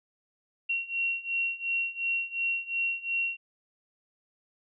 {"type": "beating tone pair", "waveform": "sine", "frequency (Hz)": [2737, 2739.8], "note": ["F7", "F7"], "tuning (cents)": [-36, -34], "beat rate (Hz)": 2.8, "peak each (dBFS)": [-32, -30], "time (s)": [0.69, 3.37], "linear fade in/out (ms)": 10, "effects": []}